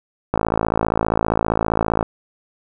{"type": "click train", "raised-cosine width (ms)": 1, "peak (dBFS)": -3, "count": 94, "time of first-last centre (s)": [0.34, 2.028], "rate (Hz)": 55.1, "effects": []}